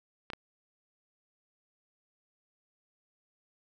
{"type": "clicks", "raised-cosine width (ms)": 0.3, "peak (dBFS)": -21, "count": 2, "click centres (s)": [0.302, 0.334], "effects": []}